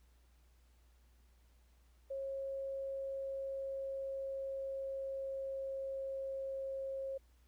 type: tone with pitch glide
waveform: sine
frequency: 543 to 538.9 Hz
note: C#5 to C#5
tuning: -36 to -49 cents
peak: -38 dBFS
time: 2.1-7.18 s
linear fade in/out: 10 ms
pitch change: -13 cents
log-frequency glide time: 2.61-6.6 s
effects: added 60 Hz sine -64 dBFS peak until 7.47 s + pink hiss -75 dBFS RMS until 7.47 s